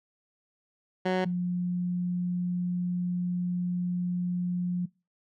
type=tone pair in turn; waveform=15% pulse / sine; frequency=185 / 177.99 Hz; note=F#3 / F3; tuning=0 / +33 cents; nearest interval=minor second; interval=67 cents; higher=first; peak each=-18 / -26 dBFS; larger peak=first; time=1.05-1.25 / 1.25-4.86 s; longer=second; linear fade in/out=10 ms; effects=noise-tail reverb RT60 0.3 s tail -24 dB re dry + low-pass 3000 Hz 12 dB/octave